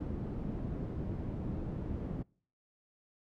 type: low-pass noise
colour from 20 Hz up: white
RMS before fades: -38 dBFS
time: 0-2.23 s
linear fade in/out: 10 ms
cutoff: 210 Hz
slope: 12 dB/octave
effects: noise-tail reverb RT60 0.5 s tail -26 dB re dry